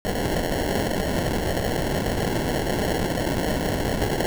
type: noise with sample-and-hold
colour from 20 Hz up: blue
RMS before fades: -24 dBFS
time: 0.05-4.26 s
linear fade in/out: 0 ms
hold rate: 1225 Hz
effects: none